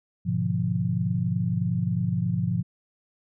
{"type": "chord", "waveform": "sine", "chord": "G# diminished seventh", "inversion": "none", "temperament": "equal", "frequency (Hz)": [103.83, 123.47, 146.83, 174.61], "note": ["G#2", "B2", "D3", "F3"], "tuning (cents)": [0, 0, 0, 0], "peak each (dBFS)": [-29, -28, -32, -26], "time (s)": [0.25, 2.63], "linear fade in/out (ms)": 20, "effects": []}